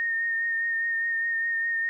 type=tone with vibrato; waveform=sine; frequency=1838 Hz; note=A#6; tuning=25 cents flat; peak=-24 dBFS; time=0-1.89 s; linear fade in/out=0 ms; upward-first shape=sine; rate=4.9 Hz; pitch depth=19 cents each way; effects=11-bit